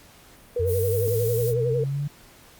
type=tone with vibrato; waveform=sine; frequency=466.2 Hz; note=A#4; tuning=in tune; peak=-22 dBFS; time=0.56-1.84 s; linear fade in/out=5 ms; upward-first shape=sine; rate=11 Hz; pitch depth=85 cents each way
type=exponential sweep; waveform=sine; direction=up; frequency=89 to 146.83 Hz; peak=-24 dBFS; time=0.59-2.08 s; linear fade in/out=10 ms
type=noise; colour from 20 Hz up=violet; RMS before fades=-33 dBFS; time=0.66-1.54 s; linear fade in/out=50 ms
effects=pink hiss -51 dBFS RMS until 2.59 s + Opus 48 kbps